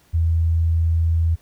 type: tone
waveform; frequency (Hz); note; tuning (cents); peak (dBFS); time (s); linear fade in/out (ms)
sine; 82.41; E2; 0; -15; 0.13-1.36; 20
effects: pink hiss -57 dBFS RMS until 1.41 s